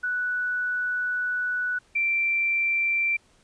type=tone pair in turn; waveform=sine; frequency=1480 / 2351 Hz; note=F#6 / D7; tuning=0 / +1 cents; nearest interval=minor sixth; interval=801 cents; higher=second; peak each=-24 / -21 dBFS; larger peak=second; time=0.03-1.79 / 1.95-3.17 s; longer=first; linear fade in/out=10 ms; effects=pink hiss -61 dBFS RMS until 3.43 s + resampled to 22050 Hz